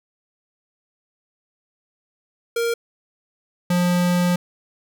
square tone pair in turn, 466.2 / 177.17 Hz, A#4 / F3, 0 / +25 cents, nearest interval octave + perfect fourth, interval 1675 cents, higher first, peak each -20 / -17 dBFS, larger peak second, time 2.56-2.74 / 3.7-4.36 s, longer second, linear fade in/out 5 ms, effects none

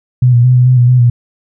sine tone with pitch steps, 125.3 / 120 / 126.5 / 124.6 / 127.4 / 122 / 126 / 120.5 Hz, B2 / B2 / B2 / B2 / C3 / B2 / B2 / B2, +25 / -49 / +42 / +16 / -46 / -21 / +35 / -42 cents, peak -4 dBFS, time 0.22-1.1 s, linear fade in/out 5 ms, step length 110 ms, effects none

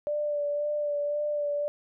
sine tone with vibrato, 587.3 Hz, D5, in tune, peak -26 dBFS, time 0.07-1.68 s, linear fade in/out 0 ms, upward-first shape sine, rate 1.9 Hz, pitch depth 22 cents each way, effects none

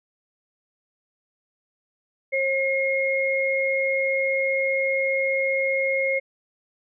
sine tone pair together, 537 / 2148 Hz, C5 / C7, +45 / +45 cents, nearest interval 2 octaves, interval 2400 cents, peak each -23 dBFS, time 2.32-6.2 s, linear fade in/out 20 ms, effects none

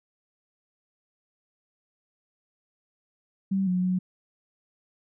sine tone with pitch steps, 193 / 181.8 / 183.5 Hz, G3 / F#3 / F#3, -27 / -30 / -14 cents, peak -22 dBFS, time 3.51-3.99 s, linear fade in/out 10 ms, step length 160 ms, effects none

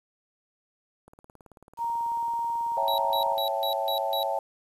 click train, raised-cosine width 1 ms, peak -36 dBFS, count 43, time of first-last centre 1.08-3.375 s, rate 18.3 Hz
sine tone, 932.3 Hz, A#5, in tune, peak -26 dBFS, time 1.77-3.37 s, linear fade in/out 50 ms
sine chord, A dominant seventh, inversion first, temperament equal, 554.4 / 659.3 / 784 / 880 Hz, C#5 / E5 / G5 / A5, 0 / 0 / 0 / 0 cents, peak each -31 dBFS, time 2.77-4.39 s, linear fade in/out 2 ms
square tone bursts, 3889 Hz, B7, 27 cents flat, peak -30 dBFS, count 6, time 2.88-4.23 s, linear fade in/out 0 ms, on 100 ms, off 150 ms
effects resampled to 32000 Hz + 9-bit

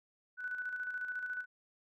sine tone with tremolo, 1490 Hz, F#6, 12 cents sharp, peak -35 dBFS, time 0.37-1.46 s, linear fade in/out 50 ms, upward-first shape square, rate 14 Hz, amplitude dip 45%, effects none

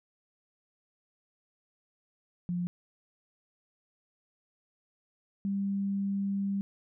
sine tone pair in turn, 176.3 / 197.89 Hz, F3 / G3, +17 / +17 cents, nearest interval major second, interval 200 cents, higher second, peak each -29 / -28 dBFS, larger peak second, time 2.49-2.67 / 5.45-6.61 s, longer second, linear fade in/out 0 ms, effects none

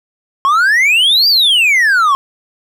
triangle exponential two-way sweep, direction up then down, 1064 to 4833 to 1064 Hz, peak -6 dBFS, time 0.45-2.15 s, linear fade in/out 0 ms, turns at 1.28 s, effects none

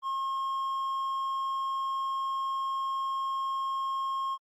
sine tone with hard clipping, 1076 Hz, C6, 48 cents sharp, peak -30 dBFS, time 0.02-4.38 s, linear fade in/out 50 ms, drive 3 dB, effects Opus 32 kbps

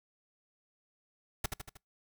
pink noise with echo, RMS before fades -31 dBFS, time 1.44-1.46 s, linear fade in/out 5 ms, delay 78 ms, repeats 4, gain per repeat -5 dB, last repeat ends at 1.772 s, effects noise-tail reverb RT60 0.2 s tail -26 dB re dry

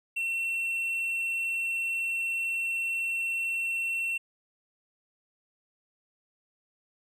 triangle tone, 2709 Hz, E7, 47 cents sharp, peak -26 dBFS, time 0.16-4.18 s, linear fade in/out 10 ms, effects none

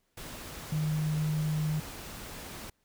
sine tone in noise, 154 Hz, D#3, 17 cents flat, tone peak -27 dBFS, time 0.72-1.8 s, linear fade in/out 5 ms, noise pink, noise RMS -43 dBFS, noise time 0.17-2.7 s, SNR +13 dB, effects pink hiss -75 dBFS RMS until 2.84 s

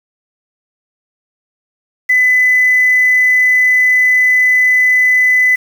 sine tone with quantisation, 2006 Hz, B6, 26 cents sharp, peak -7 dBFS, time 2.09-5.56 s, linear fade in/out 10 ms, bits 5, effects none

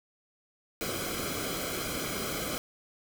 pink noise with comb filter, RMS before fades -34 dBFS, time 0.81-2.58 s, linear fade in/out 0 ms, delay 1.1 ms, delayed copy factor -0.75, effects none

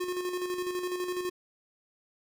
square tone with tremolo, 360.8 Hz, F#4, 44 cents flat, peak -30 dBFS, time 0-1.3 s, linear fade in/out 10 ms, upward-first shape square, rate 12 Hz, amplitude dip 45%, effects none

